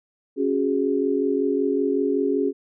sine chord, C# suspended fourth, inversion none, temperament equal with one note detuned, 275.9 / 370 / 415.3 Hz, C#4 / F#4 / G#4, -8 / 0 / 0 cents, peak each -23 / -25 / -23 dBFS, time 0.36-2.53 s, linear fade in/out 50 ms, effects none

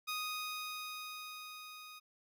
15% pulse tone with level ramp, 1244.5 Hz, D#6, in tune, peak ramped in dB -30 to -44 dBFS, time 0.07-2 s, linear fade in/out 20 ms, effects none

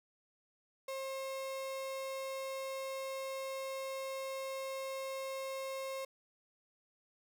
35% pulse tone, 535 Hz, C5, 38 cents sharp, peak -37 dBFS, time 0.88-6.05 s, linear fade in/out 5 ms, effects none

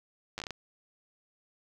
slowing click train, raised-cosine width 0.2 ms, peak -20 dBFS, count 7, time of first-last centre 0.38-0.507 s, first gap 9 ms, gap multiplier 1.34, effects none

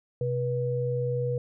sine tone pair together, 128.57 / 485.4 Hz, C3 / B4, -30 / -30 cents, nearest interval octave + major seventh, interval 2300 cents, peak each -28 dBFS, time 0.21-1.38 s, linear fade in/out 2 ms, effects none

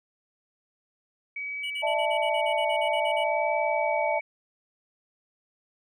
sine tone with vibrato, 2269 Hz, C#7, 40 cents sharp, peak -31 dBFS, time 1.36-4.21 s, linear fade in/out 5 ms, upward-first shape triangle, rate 0.57 Hz, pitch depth 17 cents each way
triangle tone bursts, 2940 Hz, F#7, 12 cents flat, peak -31 dBFS, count 14, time 1.63-3.24 s, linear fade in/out 10 ms, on 76 ms, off 42 ms
sine chord, D suspended second, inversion none, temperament equal with one note detuned, 598.6 / 659.3 / 880 Hz, D5 / E5 / A5, +33 / 0 / 0 cents, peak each -28 dBFS, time 1.82-4.2 s, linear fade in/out 20 ms
effects none

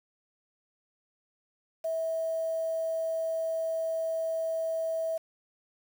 sine tone with quantisation, 650 Hz, E5, 24 cents flat, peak -28 dBFS, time 1.84-5.18 s, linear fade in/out 10 ms, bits 8, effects none

